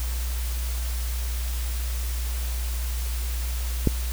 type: click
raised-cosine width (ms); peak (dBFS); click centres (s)
3; -6; 3.873
effects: added 60 Hz sine -25 dBFS peak until 4.12 s + white hiss -37 dBFS RMS until 4.12 s